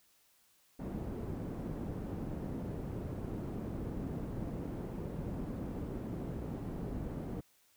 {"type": "low-pass noise", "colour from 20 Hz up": "white", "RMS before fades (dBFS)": -40, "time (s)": [0.79, 7.41], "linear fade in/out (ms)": 10, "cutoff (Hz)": 270, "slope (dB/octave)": 12, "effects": ["white hiss -69 dBFS RMS until 7.76 s"]}